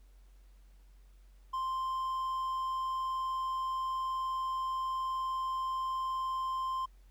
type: tone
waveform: triangle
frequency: 1046.5 Hz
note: C6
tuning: in tune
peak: -30 dBFS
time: 1.53-6.86 s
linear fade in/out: 10 ms
effects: added 46 Hz sine -55 dBFS peak until 7.1 s + pink hiss -72 dBFS RMS until 7.1 s